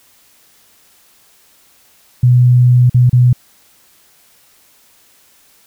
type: tone with dropouts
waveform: sine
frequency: 123.9 Hz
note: B2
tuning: 6 cents sharp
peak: -5 dBFS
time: 2.23-3.33 s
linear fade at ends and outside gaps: 5 ms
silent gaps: 2.897-2.944 / 3.096-3.129 s
effects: white hiss -50 dBFS RMS until 5.66 s